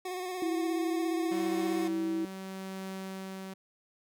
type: tone with vibrato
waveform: 25% pulse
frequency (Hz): 365.6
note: F#4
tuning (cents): -21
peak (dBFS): -31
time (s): 0.05-1.88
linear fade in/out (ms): 5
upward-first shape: square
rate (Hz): 17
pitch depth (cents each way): 28
type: tone with pitch glide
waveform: sine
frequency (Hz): 330.7 to 327.3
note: E4 to E4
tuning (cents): +6 to -12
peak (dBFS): -29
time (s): 0.42-2.25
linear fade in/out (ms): 2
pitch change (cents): -18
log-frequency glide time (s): 1.6-2.02
type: tone with tremolo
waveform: sawtooth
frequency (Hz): 190.8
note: G3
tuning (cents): -47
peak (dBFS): -33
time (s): 1.31-3.54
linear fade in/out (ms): 10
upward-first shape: triangle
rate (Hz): 0.79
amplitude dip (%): 30
effects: none